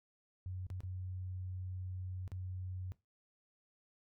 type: tone with dropouts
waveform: sine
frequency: 92.2 Hz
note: F#2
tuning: 6 cents flat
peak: -40 dBFS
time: 0.46-2.92 s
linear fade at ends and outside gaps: 0 ms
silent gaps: 0.666-0.702 / 0.805-0.834 / 2.278-2.318 s
effects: noise-tail reverb RT60 0.2 s tail -17 dB re dry